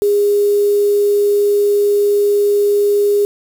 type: tone with quantisation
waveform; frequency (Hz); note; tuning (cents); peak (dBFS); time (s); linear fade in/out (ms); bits
sine; 409.3; G#4; -25; -10; 0.02-3.25; 0; 5
effects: none